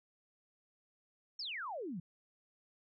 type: exponential sweep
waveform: sine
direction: down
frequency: 5570 to 155.56 Hz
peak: -39 dBFS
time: 1.39-2 s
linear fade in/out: 5 ms
effects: none